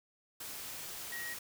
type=tone in noise; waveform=sine; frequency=1894 Hz; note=A#6; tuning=27 cents sharp; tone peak=-40 dBFS; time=1.12-1.34 s; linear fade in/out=5 ms; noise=white; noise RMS=-44 dBFS; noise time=0.4-1.39 s; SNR=+1 dB; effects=none